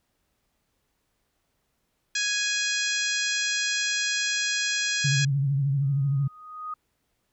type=harmonic tone; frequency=830.6 Hz; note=G#5; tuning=in tune; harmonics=2 / 3 / 4 / 5 / 6 / 7 / 8 / 9; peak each=-29 / -31 / -32 / -33 / -34 / -34 / -35 / -36 dBFS; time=2.15-5.25 s; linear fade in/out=5 ms
type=tone with vibrato; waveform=sine; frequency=138.8 Hz; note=C#3; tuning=3 cents sharp; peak=-21 dBFS; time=5.04-6.28 s; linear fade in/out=10 ms; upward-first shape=triangle; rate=13 Hz; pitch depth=86 cents each way
type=tone with exponential growth; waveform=sine; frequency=1244.5 Hz; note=D#6; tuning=in tune; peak=-29 dBFS; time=5.82-6.74 s; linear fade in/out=5 ms; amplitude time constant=200 ms
effects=pink hiss -74 dBFS RMS until 7.32 s